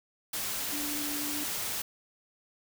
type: tone in noise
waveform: sine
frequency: 293.7 Hz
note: D4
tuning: in tune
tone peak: -37 dBFS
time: 0.72-1.44 s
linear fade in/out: 5 ms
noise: white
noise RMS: -34 dBFS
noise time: 0.33-1.82 s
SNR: -6 dB
effects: none